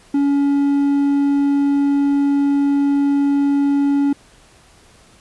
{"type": "tone", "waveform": "triangle", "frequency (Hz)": 282.1, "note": "C#4", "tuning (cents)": 30, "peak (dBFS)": -11, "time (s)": [0.14, 4.13], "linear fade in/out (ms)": 5, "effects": ["pink hiss -49 dBFS RMS until 5.2 s", "resampled to 24000 Hz"]}